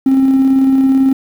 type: tone with tremolo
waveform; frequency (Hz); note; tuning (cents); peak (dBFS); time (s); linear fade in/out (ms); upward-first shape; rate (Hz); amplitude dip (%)
triangle; 266.9; C4; +35; -3; 0.06-1.13; 5; square; 18; 30
effects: tanh soft clip ceiling -3 dBFS + 7-bit